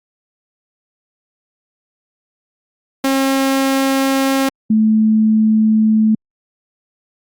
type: tone pair in turn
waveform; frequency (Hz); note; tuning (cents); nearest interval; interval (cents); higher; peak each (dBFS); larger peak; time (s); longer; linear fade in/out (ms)
sawtooth / sine; 269.6 / 217.9; C#4 / A3; -48 / -17; major third; 369; first; -9; neither; 3.04-4.49 / 4.7-6.15; neither; 5
effects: Opus 48 kbps